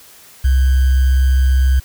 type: tone with sample-and-hold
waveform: sine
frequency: 65.41 Hz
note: C2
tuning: in tune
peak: -9 dBFS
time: 0.44-1.8 s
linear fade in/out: 10 ms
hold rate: 1575 Hz
effects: white hiss -43 dBFS RMS until 1.84 s